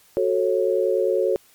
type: chord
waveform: sine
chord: F# minor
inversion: none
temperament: equal with one note detuned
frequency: 370 / 440 / 547.4 Hz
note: F#4 / A4 / C#5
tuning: 0 / 0 / -22 cents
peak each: -22 dBFS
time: 0.17-1.36 s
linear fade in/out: 0 ms
effects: white hiss -55 dBFS RMS until 1.54 s + MP3 96 kbps